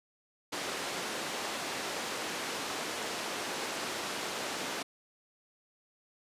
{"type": "band-pass noise", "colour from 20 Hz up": "pink", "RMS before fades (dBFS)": -37, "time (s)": [0.52, 4.83], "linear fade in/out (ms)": 10, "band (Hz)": [330, 7500], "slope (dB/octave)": 12, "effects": ["resampled to 32000 Hz"]}